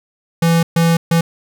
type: tone bursts at uneven times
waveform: square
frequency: 166.9 Hz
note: E3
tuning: 22 cents sharp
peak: -11 dBFS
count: 3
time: 0.42-0.63 / 0.76-0.97 / 1.11-1.21 s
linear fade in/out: 5 ms
effects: none